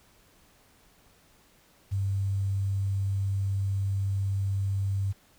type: tone with quantisation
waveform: sine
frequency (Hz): 98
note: G2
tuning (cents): 0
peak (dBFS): -25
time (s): 1.91-5.13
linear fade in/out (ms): 20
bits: 9
effects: pink hiss -61 dBFS RMS until 5.38 s